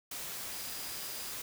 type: tone in noise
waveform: sine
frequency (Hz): 4900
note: D#8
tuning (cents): -27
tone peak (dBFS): -49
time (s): 0.52-1.32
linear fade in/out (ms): 5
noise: white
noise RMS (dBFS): -41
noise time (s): 0.11-1.42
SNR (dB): -11
effects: none